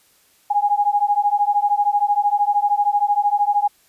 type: beating tone pair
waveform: sine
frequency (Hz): 816 / 829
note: G#5 / G#5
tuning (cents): -31 / -3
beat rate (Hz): 13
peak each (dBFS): -18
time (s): 0.5-3.68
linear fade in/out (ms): 10
effects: white hiss -57 dBFS RMS until 3.88 s + resampled to 32000 Hz